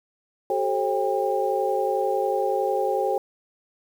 sine tone cluster, 382.2 / 433.2 / 536 / 800 Hz, G4 / A4 / C5 / G5, -44 / -27 / +42 / +35 cents, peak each -27 / -27 / -26 / -26 dBFS, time 0.5-3.18 s, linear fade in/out 2 ms, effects 8-bit

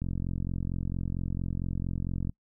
click train, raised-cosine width 5 ms, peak -20 dBFS, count 102, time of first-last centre 0.02-2.295 s, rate 44.4 Hz, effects noise-tail reverb RT60 0.1 s tail -26 dB re dry

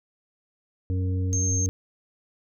harmonic tone, 92.5 Hz, F#2, in tune, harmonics 1 / 2 / 3 / 5, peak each -23 / -39 / -34 / -39 dBFS, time 0.9-1.69 s, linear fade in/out 0 ms
sine tone, 6390 Hz, G8, 32 cents sharp, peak -25 dBFS, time 1.33-1.66 s, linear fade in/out 0 ms
effects none

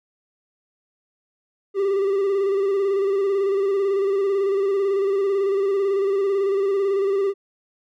triangle tone with vibrato, 393.9 Hz, G4, 8 cents sharp, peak -16 dBFS, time 1.74-7.34 s, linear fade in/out 50 ms, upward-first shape square, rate 18 Hz, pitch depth 35 cents each way, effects none

